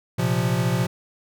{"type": "chord", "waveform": "square", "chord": "Bb suspended second", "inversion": "none", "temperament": "equal", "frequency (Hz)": [116.54, 130.81, 174.61], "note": ["Bb2", "C3", "F3"], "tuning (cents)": [0, 0, 0], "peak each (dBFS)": -25, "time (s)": [0.18, 0.87], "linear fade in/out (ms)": 10, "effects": []}